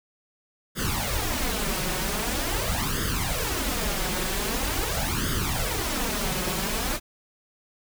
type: noise with flanger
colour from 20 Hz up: pink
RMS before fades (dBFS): -27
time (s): 0.75-7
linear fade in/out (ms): 50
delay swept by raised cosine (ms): 0.6 to 5.5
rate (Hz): 0.44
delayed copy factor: +0.75
effects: none